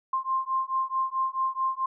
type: beating tone pair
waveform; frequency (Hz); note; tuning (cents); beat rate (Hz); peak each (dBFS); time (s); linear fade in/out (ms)
sine; 1052 / 1056.6; C6 / C6; +9 / +17; 4.6; -28; 0.13-1.86; 5
effects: none